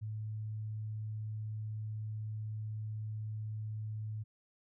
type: tone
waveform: sine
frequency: 108 Hz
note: A2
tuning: 32 cents flat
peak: -37 dBFS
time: 0.01-4.24 s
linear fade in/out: 20 ms
effects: none